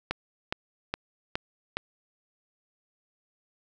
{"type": "click train", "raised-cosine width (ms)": 0.3, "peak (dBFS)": -12, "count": 5, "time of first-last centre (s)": [0.11, 1.77], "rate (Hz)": 2.41, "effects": []}